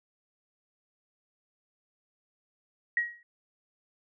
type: tone with exponential decay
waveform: sine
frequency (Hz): 1899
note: A#6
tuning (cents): +32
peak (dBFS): -21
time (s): 2.97-3.23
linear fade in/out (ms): 2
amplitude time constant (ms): 56
effects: none